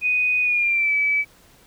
sine tone with pitch glide, 2489 to 2296 Hz, D#7 to D7, 0 to -40 cents, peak -17 dBFS, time 0.01-1.25 s, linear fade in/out 50 ms, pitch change -140 cents, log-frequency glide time 0.41-0.94 s, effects pink hiss -53 dBFS RMS until 1.66 s

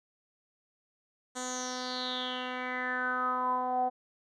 10% pulse tone with low-pass filter sweep, 252.4 Hz, B3, 38 cents sharp, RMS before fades -33 dBFS, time 1.35-3.9 s, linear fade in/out 20 ms, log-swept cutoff 7700 to 700 Hz, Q 7.4, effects none

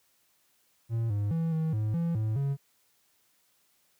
triangle tone with pitch steps, 114.7 / 102.5 / 164.3 / 159.7 / 107.5 / 168.4 / 108.9 / 139 Hz, A#2 / G#2 / E3 / D#3 / A2 / E3 / A2 / C#3, -28 / -22 / -5 / +45 / -40 / +37 / -17 / +5 cents, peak -24 dBFS, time 0.89-2.57 s, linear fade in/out 50 ms, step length 210 ms, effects white hiss -69 dBFS RMS until 3.99 s + high-pass 60 Hz 12 dB/octave

